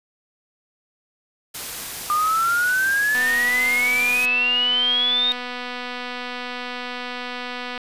white noise, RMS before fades -31 dBFS, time 1.54-4.26 s, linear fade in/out 10 ms
sine exponential sweep, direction up, 1200 to 3729 Hz, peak -17 dBFS, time 2.1-5.32 s, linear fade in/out 0 ms
click train, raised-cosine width 0.3 ms, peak -15 dBFS, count 1144, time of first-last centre 3.15-7.778 s, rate 247 Hz
effects resampled to 32000 Hz

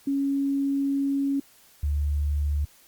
sine tone pair in turn, 277.2 / 73.04 Hz, C#4 / D2, 0 / -9 cents, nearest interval octave + major seventh, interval 2309 cents, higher first, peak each -22 dBFS, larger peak neither, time 0.07-1.4 / 1.83-2.65 s, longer first, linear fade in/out 5 ms, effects white hiss -56 dBFS RMS until 2.87 s + Opus 48 kbps

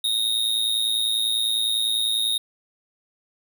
square tone with amplitude modulation, 3729 Hz, A#7, in tune, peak -18 dBFS, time 0.04-2.38 s, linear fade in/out 5 ms, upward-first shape sine, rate 110 Hz, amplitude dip 70%, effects none

